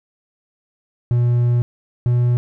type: tone pair in turn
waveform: triangle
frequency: 120.7 / 121.68 Hz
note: B2 / B2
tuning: -39 / -25 cents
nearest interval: unison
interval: 14 cents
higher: second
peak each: -11 dBFS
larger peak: neither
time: 1.11-1.62 / 2.06-2.37 s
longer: first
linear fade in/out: 0 ms
effects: none